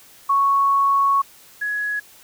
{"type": "tone pair in turn", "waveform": "sine", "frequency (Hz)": [1108.7, 1678.2], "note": ["C#6", "G#6"], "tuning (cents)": [0, 18], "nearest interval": "perfect fifth", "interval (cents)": 718, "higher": "second", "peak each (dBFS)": [-14, -21], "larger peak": "first", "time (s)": [[0.29, 1.22], [1.61, 2]], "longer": "first", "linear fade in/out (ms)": 10, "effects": ["white hiss -48 dBFS RMS until 2.23 s"]}